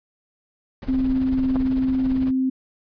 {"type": "noise with tremolo", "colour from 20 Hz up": "brown", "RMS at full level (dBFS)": -29, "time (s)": [0.82, 2.31], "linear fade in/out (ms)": 2, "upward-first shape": "sine", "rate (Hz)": 18, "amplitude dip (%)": 65}
{"type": "tone", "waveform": "sine", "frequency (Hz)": 261.2, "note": "C4", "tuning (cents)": -3, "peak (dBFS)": -18, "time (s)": [0.88, 2.5], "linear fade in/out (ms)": 10}
{"type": "clicks", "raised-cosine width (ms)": 1, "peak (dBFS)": -16, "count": 2, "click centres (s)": [1.558, 1.564]}
{"effects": ["resampled to 11025 Hz"]}